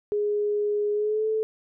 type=tone with pitch glide; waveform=sine; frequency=415.3 to 437 Hz; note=G#4 to A4; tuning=0 to -12 cents; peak=-22 dBFS; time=0.12-1.43 s; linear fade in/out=0 ms; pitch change=+88 cents; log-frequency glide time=0.93-1.27 s; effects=none